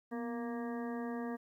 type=harmonic tone with a mistuned harmonic; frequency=233.8 Hz; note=A#3; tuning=5 cents sharp; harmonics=1 / 2 / 3 / 4 / 5 / 7 / 8; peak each=-38 / -43 / -47 / -51 / -51 / -53 / -54 dBFS; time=0.11-1.37 s; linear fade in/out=20 ms; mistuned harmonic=1; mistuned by=+60 cents; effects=12-bit

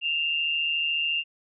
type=tone pair together; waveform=sine; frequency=2637 / 2791 Hz; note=E7 / F7; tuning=0 / -2 cents; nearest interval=minor second; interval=98 cents; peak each=-32 / -24 dBFS; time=0.01-1.24 s; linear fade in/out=50 ms; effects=none

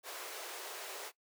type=high-pass noise; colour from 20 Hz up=pink; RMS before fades=-45 dBFS; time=0.03-1.12 s; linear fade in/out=50 ms; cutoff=380 Hz; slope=48 dB/octave; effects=noise-tail reverb RT60 0.1 s tail -18 dB re dry

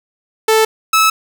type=tone pair in turn; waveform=sawtooth; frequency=440 / 1301.1 Hz; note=A4 / E6; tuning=0 / -23 cents; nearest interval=octave + perfect fifth; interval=1877 cents; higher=second; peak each=-5 dBFS; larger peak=neither; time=0.48-0.65 / 0.93-1.1 s; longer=neither; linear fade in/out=5 ms; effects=none

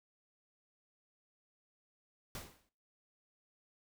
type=noise with exponential decay; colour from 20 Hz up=pink; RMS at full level=-42 dBFS; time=2.35-2.69 s; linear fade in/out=1 ms; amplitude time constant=72 ms; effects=noise-tail reverb RT60 0.4 s tail -17 dB re dry

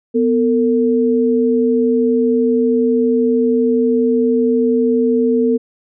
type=tone pair together; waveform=sine; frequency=247.5 / 452.1 Hz; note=B3 / A4; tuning=+4 / +47 cents; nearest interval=minor seventh; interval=1043 cents; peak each=-14 dBFS; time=0.14-5.58 s; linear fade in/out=20 ms; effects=none

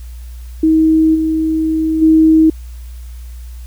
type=tone with level steps; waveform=sine; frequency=317.7 Hz; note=D#4; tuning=36 cents sharp; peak=-7 / -12 / -5 dBFS; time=0.63-2.5 s; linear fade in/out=5 ms; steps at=1.14 / 2.01 s; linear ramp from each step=20 ms; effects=added 60 Hz sine -27 dBFS peak until 3.66 s + white hiss -47 dBFS RMS until 3.66 s

